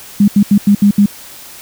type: tone bursts at uneven times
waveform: sine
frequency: 203.3 Hz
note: G#3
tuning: 37 cents flat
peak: -4 dBFS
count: 6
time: 0.2-0.28 / 0.36-0.43 / 0.51-0.58 / 0.67-0.75 / 0.82-0.91 / 0.98-1.06 s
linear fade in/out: 5 ms
effects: white hiss -34 dBFS RMS until 1.61 s